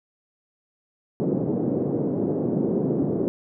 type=band-pass noise; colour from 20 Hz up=white; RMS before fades=-24 dBFS; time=1.2-3.28 s; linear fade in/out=0 ms; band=140 to 420 Hz; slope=24 dB/octave; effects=none